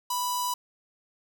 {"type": "tone with notch filter", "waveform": "sawtooth", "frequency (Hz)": 987.8, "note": "B5", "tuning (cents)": 0, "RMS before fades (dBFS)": -29, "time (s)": [0.1, 0.54], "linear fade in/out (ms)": 5, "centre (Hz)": 2000, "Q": 0.57, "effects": []}